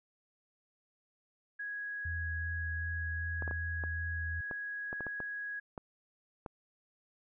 sine tone, 1661 Hz, G#6, in tune, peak -37 dBFS, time 1.59-5.6 s, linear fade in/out 10 ms
sine tone with vibrato, 81.9 Hz, E2, 11 cents flat, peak -36 dBFS, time 2.05-4.41 s, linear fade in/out 5 ms, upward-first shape sine, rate 2.6 Hz, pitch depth 24 cents each way
clicks, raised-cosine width 1 ms, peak -27 dBFS, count 11, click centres 3.423 / 3.478 / 3.511 / 3.838 / 4.512 / 4.929 / 5.007 / 5.067 / 5.203 / 5.778 / 6.462 s
effects none

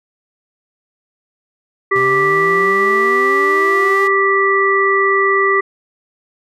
harmonic tone, 392 Hz, G4, in tune, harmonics 1 / 3 / 5, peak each -15 / -15 / -15 dBFS, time 1.91-5.61 s, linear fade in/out 10 ms
sawtooth exponential sweep, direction up, 123.47 to 415.3 Hz, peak -22 dBFS, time 1.95-4.08 s, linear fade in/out 10 ms
effects none

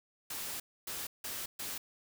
white noise bursts at uneven times, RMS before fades -40 dBFS, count 4, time 0.3-0.6 / 0.87-1.07 / 1.24-1.46 / 1.59-1.78 s, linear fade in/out 5 ms, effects none

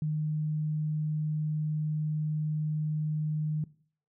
sine tone, 153.3 Hz, D#3, 25 cents flat, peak -27 dBFS, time 0.02-3.64 s, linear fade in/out 2 ms, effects noise-tail reverb RT60 0.5 s tail -20 dB re dry

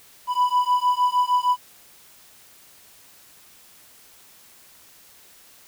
triangle beating tone pair, 987.8 / 994.3 Hz, B5 / B5, 0 / +11 cents, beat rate 6.5 Hz, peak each -19 dBFS, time 0.27-1.57 s, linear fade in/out 50 ms, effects white hiss -51 dBFS RMS until 5.67 s

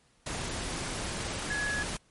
sine tone in noise, 1684 Hz, G#6, 24 cents sharp, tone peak -30 dBFS, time 1.5-1.83 s, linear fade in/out 5 ms, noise pink, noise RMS -35 dBFS, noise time 0.26-1.97 s, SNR +2 dB, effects pink hiss -66 dBFS RMS until 2.1 s + MP3 48 kbps

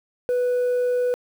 sine tone, 493.9 Hz, B4, in tune, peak -16 dBFS, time 0.29-1.14 s, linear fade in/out 0 ms, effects tanh soft clip ceiling -18 dBFS + 8-bit

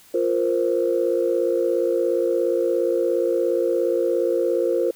sine chord, F suspended fourth, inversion none, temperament equal, 349.2 / 466.2 / 523.3 Hz, F4 / Bb4 / C5, 0 / 0 / 0 cents, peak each -22 dBFS, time 0.14-4.91 s, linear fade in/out 5 ms, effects tanh soft clip ceiling -9 dBFS + white hiss -51 dBFS RMS until 4.95 s

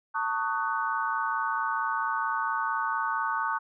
sine chord, D# half-diminished seventh, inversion second, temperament just, 896 / 1120.1 / 1244.5 / 1493.4 Hz, A5 / C#6 / D#6 / F#6, +31 / +18 / 0 / +16 cents, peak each -31 / -31 / -33 / -32 dBFS, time 0.14-3.59 s, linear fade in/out 20 ms, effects none

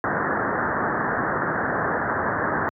white low-pass noise, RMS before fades -24 dBFS, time 0.04-2.69 s, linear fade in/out 0 ms, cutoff 1800 Hz, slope 96 dB/octave, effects high-pass 100 Hz 12 dB/octave

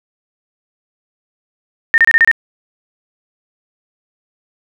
sine tone bursts, 1824 Hz, A#6, 38 cents flat, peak -5 dBFS, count 6, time 1.94-2.314 s, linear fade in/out 0 ms, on 39 ms, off 28 ms, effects none

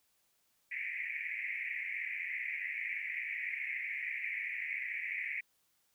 pink band-pass noise, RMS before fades -39 dBFS, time 0.71-5.41 s, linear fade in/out 10 ms, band 1900 to 2400 Hz, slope 96 dB/octave, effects white hiss -75 dBFS RMS until 5.94 s

